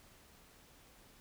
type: silence
effects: pink hiss -62 dBFS RMS until 1.2 s